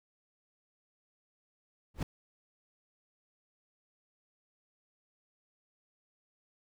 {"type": "noise with exponential growth", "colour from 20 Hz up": "brown", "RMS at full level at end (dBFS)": -25, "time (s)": [1.94, 2.03], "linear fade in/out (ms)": 5, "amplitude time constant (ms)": 19, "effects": []}